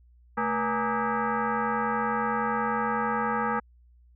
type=tone with frequency modulation; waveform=sine; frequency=220.9 Hz; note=A3; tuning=7 cents sharp; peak=-24 dBFS; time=0.37-3.6 s; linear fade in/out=10 ms; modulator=351 Hz; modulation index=4; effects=added 60 Hz sine -54 dBFS peak until 4.15 s